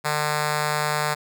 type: tone with notch filter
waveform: 5% pulse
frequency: 150 Hz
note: D3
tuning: 37 cents sharp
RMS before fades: -24 dBFS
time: 0.04-1.15 s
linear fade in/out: 20 ms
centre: 300 Hz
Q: 1.1
effects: none